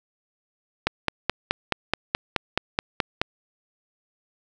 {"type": "click train", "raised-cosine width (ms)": 0.3, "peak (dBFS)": -4, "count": 12, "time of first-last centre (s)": [0.87, 3.215], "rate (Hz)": 4.69, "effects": []}